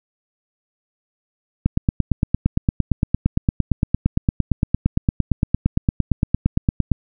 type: click train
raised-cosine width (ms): 5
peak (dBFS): -3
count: 47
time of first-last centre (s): 1.66-6.917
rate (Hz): 8.75
effects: none